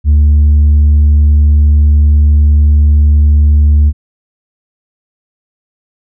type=tone with tanh clipping; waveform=triangle; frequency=74.1 Hz; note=D2; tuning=16 cents sharp; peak=-4 dBFS; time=0.04-3.93 s; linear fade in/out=50 ms; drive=7 dB; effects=none